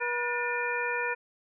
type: harmonic tone with a mistuned harmonic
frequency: 482.4 Hz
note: B4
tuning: 41 cents flat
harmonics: 1 / 2 / 3 / 4 / 5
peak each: -34 / -34 / -34 / -34 / -34 dBFS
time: 0-1.15 s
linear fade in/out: 20 ms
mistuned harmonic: 4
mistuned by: -130 cents
effects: none